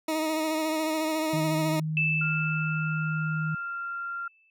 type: tone with vibrato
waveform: 20% pulse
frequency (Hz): 314.1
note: D#4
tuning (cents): +16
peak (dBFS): -21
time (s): 0.08-1.8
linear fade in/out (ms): 5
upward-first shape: sine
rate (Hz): 14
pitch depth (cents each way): 28
type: tone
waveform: sine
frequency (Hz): 156.4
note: D#3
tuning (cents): +9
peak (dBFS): -27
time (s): 1.33-3.55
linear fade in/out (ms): 5
type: tone with exponential decay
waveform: sine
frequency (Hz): 2637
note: E7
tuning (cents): 0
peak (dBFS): -22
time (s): 1.97-4.5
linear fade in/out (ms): 1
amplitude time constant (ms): 550
type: tone with pitch glide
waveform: sine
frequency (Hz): 1396.9 to 1385.6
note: F6 to F6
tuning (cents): 0 to -14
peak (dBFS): -31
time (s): 2.21-4.28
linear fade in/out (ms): 5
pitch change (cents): -14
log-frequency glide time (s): 3.35-3.78
effects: none